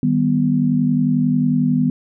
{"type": "chord", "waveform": "sine", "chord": "Eb augmented", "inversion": "none", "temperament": "equal", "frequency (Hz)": [155.56, 196, 246.9], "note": ["Eb3", "G3", "B3"], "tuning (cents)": [0, 0, 0], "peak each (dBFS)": [-19, -21, -16], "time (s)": [0.03, 1.9], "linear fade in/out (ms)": 2, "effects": []}